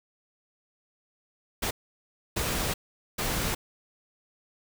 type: noise bursts at uneven times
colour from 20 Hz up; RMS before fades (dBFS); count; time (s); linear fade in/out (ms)
pink; -29; 3; 1.62-1.71 / 2.36-2.74 / 3.18-3.55; 10
effects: none